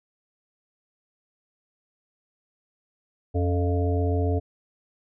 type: harmonic tone with a mistuned harmonic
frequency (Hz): 87.31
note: F2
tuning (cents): 0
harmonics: 1 / 3 / 5 / 7 / 8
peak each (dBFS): -22 / -30 / -29 / -35 / -34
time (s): 3.34-4.4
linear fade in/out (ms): 20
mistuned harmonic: 3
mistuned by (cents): +100
effects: none